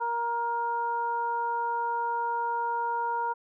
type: harmonic tone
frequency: 470 Hz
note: A#4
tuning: 14 cents sharp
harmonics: 1 / 2 / 3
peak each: -37 / -27 / -37 dBFS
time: 0-3.34 s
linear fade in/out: 20 ms
effects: none